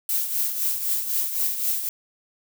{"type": "noise with tremolo", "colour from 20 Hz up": "violet", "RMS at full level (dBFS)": -22, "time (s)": [0.09, 1.89], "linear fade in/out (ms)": 2, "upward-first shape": "triangle", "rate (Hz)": 3.9, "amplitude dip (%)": 65, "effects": []}